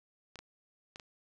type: clicks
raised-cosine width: 0.2 ms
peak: -29 dBFS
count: 4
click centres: 0.357 / 0.39 / 0.959 / 0.998 s
effects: none